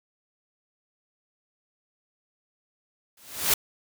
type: noise with exponential growth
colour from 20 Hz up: white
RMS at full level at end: -18 dBFS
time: 3.17-3.54 s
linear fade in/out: 5 ms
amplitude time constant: 80 ms
effects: none